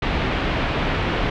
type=low-pass noise; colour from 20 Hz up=pink; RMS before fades=-22 dBFS; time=0.02-1.3 s; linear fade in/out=5 ms; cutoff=3300 Hz; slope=24 dB/octave; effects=none